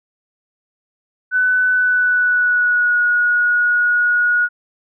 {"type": "tone with pitch glide", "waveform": "sine", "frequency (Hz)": [1500, 1451.4], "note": ["F#6", "F#6"], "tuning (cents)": [23, -34], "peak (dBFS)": -12, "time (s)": [1.31, 4.49], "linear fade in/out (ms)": 50, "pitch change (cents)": -57, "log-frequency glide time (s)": [1.73, 3], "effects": []}